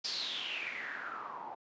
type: noise with low-pass filter sweep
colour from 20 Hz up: white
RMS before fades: -40 dBFS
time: 0.04-1.55 s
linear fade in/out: 10 ms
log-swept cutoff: 5000 to 800 Hz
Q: 7.7
effects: high-pass 200 Hz 12 dB/octave + resampled to 16000 Hz